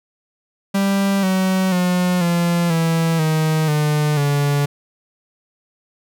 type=tone with pitch steps; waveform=45% pulse; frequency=196.8 / 188.13 / 179.84 / 171.92 / 164.35 / 157.11 / 150.18 / 143.57 Hz; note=G3 / F#3 / F#3 / F3 / E3 / D#3 / D3 / D3; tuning=+7 / +29 / -49 / -27 / -5 / +17 / +39 / -39 cents; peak=-15 dBFS; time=0.74-4.66 s; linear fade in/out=10 ms; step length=490 ms; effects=none